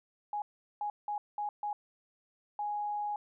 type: tone bursts at uneven times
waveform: sine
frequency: 830.6 Hz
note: G#5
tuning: in tune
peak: -32 dBFS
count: 6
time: 0.33-0.42 / 0.81-0.9 / 1.08-1.18 / 1.38-1.49 / 1.63-1.73 / 2.59-3.16 s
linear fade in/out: 2 ms
effects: none